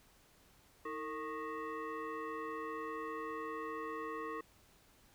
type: tone with frequency modulation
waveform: sine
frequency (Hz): 320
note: D#4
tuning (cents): +49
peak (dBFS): -39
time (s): 0.85-4.41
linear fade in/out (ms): 5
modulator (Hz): 775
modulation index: 1.7
effects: pink hiss -66 dBFS RMS until 5.14 s